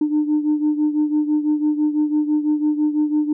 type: beating tone pair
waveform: sine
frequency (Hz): 300 / 306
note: D4 / D#4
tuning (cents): +37 / -29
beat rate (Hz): 6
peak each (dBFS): -16 / -21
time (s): 0.01-3.33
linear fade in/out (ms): 5
effects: tanh soft clip ceiling -11 dBFS